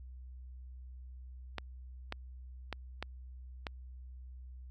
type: clicks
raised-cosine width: 0.3 ms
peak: -21 dBFS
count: 5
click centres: 1.583 / 2.124 / 2.727 / 3.026 / 3.668 s
effects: added 63 Hz sine -46 dBFS peak until 4.7 s